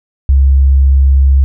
sine tone, 67.8 Hz, C#2, 38 cents flat, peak -4 dBFS, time 0.29-1.44 s, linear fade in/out 0 ms, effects none

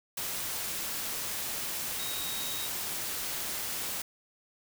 sine tone in noise, 3779 Hz, A#7, 23 cents sharp, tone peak -39 dBFS, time 1.99-2.67 s, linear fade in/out 5 ms, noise white, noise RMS -35 dBFS, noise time 0.17-4.02 s, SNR -7 dB, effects none

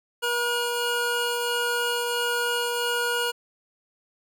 25% pulse tone pair together, 479.5 / 1437 Hz, A#4 / F6, +49 / +49 cents, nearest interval octave + perfect fifth, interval 1900 cents, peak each -23 dBFS, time 0.22-3.32 s, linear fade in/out 20 ms, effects none

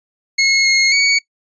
25% pulse tone with pitch steps, 2170 / 2154 / 2242 Hz, C#7 / C7 / C#7, -37 / +50 / +19 cents, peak -7 dBFS, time 0.38-1.19 s, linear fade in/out 10 ms, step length 270 ms, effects noise-tail reverb RT60 0.1 s tail -20 dB re dry + resampled to 22050 Hz

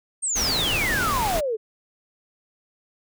sine exponential sweep, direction down, 8750 to 417.7 Hz, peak -22 dBFS, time 0.22-1.57 s, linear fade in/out 20 ms
pink noise, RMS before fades -27 dBFS, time 0.35-1.41 s, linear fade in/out 20 ms
effects none

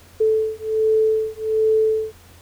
sine beating tone pair, 437.1 / 438.4 Hz, A4 / A4, -11 / -6 cents, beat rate 1.3 Hz, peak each -19 / -19 dBFS, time 0.2-2.13 s, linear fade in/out 10 ms, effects added 86 Hz sine -48 dBFS peak until 2.41 s + pink hiss -49 dBFS RMS until 2.41 s

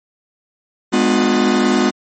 45% pulse chord, G# diminished seventh, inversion none, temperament just, 207.7 / 249.2 / 299 / 358.8 Hz, G#3 / B3 / D4 / F4, 0 / +16 / +31 / +47 cents, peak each -18 / -16 / -21 / -18 dBFS, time 0.92-1.91 s, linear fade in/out 20 ms, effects MP3 32 kbps

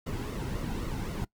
brown noise with flanger, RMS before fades -34 dBFS, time 0.06-1.25 s, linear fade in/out 10 ms, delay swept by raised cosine 1.2 to 1.76 ms, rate 3.8 Hz, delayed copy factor -0.55, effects noise-tail reverb RT60 0.1 s tail -21 dB re dry

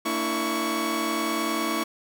sawtooth tone cluster, 229.1 / 289.3 / 328.8 / 1116 Hz, A#3 / D4 / E4 / C#6, -30 / -26 / -4 / +11 cents, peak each -28 / -29 / -25 / -25 dBFS, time 0.05-1.84 s, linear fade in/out 10 ms, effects none

